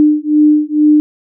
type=beating tone pair; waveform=sine; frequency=300 / 302.2 Hz; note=D4 / D4; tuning=+37 / +50 cents; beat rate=2.2 Hz; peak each=-10 dBFS; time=0-1 s; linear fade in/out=0 ms; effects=none